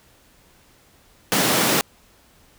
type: high-pass noise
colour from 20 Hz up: pink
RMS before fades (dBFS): -19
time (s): 1.32-1.81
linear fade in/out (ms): 0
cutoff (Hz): 150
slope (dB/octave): 24
effects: pink hiss -55 dBFS RMS until 2.58 s